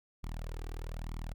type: tone with flanger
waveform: sawtooth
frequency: 40.02 Hz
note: D#1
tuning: 50 cents sharp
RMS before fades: -40 dBFS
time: 0.23-1.34 s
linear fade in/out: 10 ms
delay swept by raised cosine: 0.9 to 2.6 ms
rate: 1.1 Hz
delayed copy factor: +0.65
effects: none